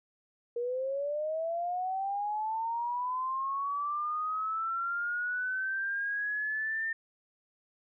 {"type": "linear sweep", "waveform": "sine", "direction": "up", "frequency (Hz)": [470, 1812], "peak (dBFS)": -30, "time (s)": [0.56, 6.93], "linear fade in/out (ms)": 5, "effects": []}